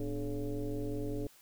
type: tone with frequency modulation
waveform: sine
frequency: 157.8 Hz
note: D#3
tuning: 25 cents sharp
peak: -33 dBFS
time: 0-1.27 s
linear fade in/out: 2 ms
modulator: 135 Hz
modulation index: 2.4
effects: white hiss -61 dBFS RMS until 1.41 s